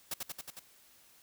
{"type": "noise with echo", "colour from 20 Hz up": "white", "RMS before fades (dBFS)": -36, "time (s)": [0.11, 0.14], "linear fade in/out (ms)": 5, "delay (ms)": 91, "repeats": 5, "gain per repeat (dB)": -2, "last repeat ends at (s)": 0.595, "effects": ["white hiss -62 dBFS RMS until 1.22 s"]}